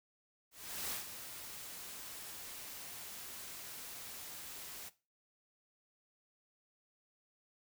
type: noise with ADSR envelope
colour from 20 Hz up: white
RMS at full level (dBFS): -39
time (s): 0.51-4.9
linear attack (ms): 400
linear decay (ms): 130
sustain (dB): -9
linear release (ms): 22
effects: noise-tail reverb RT60 0.3 s tail -17 dB re dry